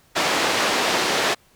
pink band-pass noise, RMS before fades -21 dBFS, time 0.15-1.35 s, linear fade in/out 20 ms, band 390 to 5400 Hz, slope 12 dB/octave, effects pink hiss -57 dBFS RMS until 1.55 s

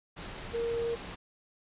sine tone in noise, 465.9 Hz, A#4, 1 cent flat, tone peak -29 dBFS, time 0.53-0.96 s, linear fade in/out 20 ms, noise pink, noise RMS -42 dBFS, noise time 0.16-1.16 s, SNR +10 dB, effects resampled to 8000 Hz

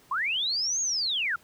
sine linear two-way sweep, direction up then down, 979 to 6680 to 1293 Hz, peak -25 dBFS, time 0.11-1.36 s, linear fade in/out 5 ms, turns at 0.81 s, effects pink hiss -58 dBFS RMS until 1.43 s + high-pass 60 Hz 12 dB/octave

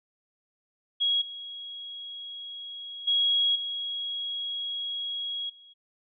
sine tone with level steps, 3310 Hz, G#7, 6 cents flat, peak -22 / -37 / -21 / -30 / -50 dBFS, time 1-5.74 s, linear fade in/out 20 ms, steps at 1.21 / 3.07 / 3.55 / 5.49 s, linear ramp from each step 10 ms, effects none

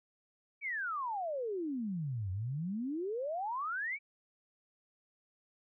sine exponential two-way sweep, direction down then up, 2349 to 89.8 to 2349 Hz, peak -34 dBFS, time 0.61-3.99 s, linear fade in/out 50 ms, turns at 2.31 s, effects none

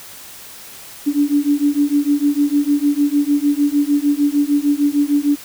sine beating tone pair, 286 / 292.6 Hz, D4 / D4, -46 / -6 cents, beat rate 6.6 Hz, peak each -16 dBFS, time 1.06-5.36 s, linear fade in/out 20 ms, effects white hiss -37 dBFS RMS until 5.44 s

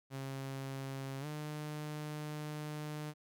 sawtooth tone with pitch glide, 135.3 to 150.99 Hz, C#3 to D3, -42 to +48 cents, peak -36 dBFS, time 0.1-3.14 s, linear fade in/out 50 ms, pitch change +190 cents, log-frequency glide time 1.2-1.26 s, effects none

